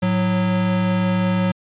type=tone pair together; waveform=square; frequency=108.86 / 183.3 Hz; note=A2 / F#3; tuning=-18 / -16 cents; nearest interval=major sixth; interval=902 cents; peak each=-25 / -18 dBFS; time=0.02-1.52 s; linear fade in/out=10 ms; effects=resampled to 8000 Hz